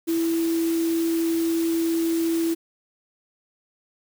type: tone in noise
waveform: sine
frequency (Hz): 330.8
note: E4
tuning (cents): +6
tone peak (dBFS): -20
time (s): 0.07-2.55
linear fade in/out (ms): 20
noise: white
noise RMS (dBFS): -36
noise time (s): 0.07-2.55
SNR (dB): +13
effects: none